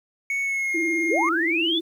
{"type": "tone with pitch glide", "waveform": "triangle", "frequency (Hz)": [2217, 2133], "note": ["C#7", "C7"], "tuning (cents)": [0, 33], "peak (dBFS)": -21, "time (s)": [0.3, 1.29], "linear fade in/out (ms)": 2, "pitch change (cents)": -67, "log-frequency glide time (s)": [0.42, 0.77]}
{"type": "tone with vibrato", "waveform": "sine", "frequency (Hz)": 330.9, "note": "E4", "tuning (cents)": 7, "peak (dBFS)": -24, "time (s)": [0.74, 1.81], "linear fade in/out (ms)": 10, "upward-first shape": "sine", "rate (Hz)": 19, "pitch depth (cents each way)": 69}
{"type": "linear sweep", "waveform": "sine", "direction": "up", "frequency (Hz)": [300.1, 3576], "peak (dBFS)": -21, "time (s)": [1.09, 1.8], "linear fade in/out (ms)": 20}
{"effects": ["9-bit"]}